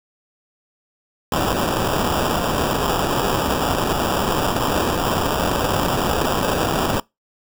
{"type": "noise with sample-and-hold", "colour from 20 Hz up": "white", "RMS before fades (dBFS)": -20, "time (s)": [1.32, 7], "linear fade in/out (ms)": 2, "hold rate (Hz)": 2100, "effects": ["noise-tail reverb RT60 0.2 s tail -24 dB re dry"]}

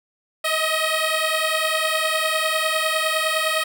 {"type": "beating tone pair", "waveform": "10% pulse", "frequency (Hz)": [627, 636.9], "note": ["D#5", "D#5"], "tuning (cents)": [13, 40], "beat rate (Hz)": 9.9, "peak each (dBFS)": -14, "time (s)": [0.44, 3.64], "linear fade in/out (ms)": 10, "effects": []}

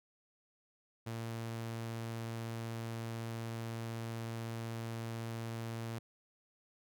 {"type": "tone", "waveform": "sawtooth", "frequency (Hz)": 114.5, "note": "A#2", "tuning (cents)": -31, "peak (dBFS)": -35, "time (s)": [1.06, 5.99], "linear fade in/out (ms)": 10, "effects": []}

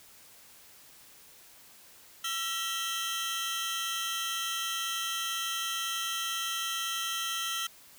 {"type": "tone cluster", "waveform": "sawtooth", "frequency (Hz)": [1341, 1922, 3095, 3298], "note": ["E6", "B6", "G7", "G#7"], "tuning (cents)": [29, -48, -23, -13], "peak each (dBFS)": [-32, -37, -32, -36], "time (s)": [2.24, 7.67], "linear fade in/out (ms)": 5, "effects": ["white hiss -55 dBFS RMS until 7.98 s"]}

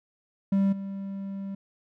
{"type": "tone with level steps", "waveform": "triangle", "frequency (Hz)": 196, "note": "G3", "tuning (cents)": 0, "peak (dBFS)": [-18, -30], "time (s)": [0.52, 1.55], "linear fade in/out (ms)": 5, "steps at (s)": 0.72, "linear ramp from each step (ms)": 10, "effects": []}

